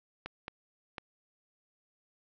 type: clicks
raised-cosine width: 0.3 ms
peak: -22 dBFS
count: 3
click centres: 0.26 / 0.481 / 0.982 s
effects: low-pass 5000 Hz 12 dB/octave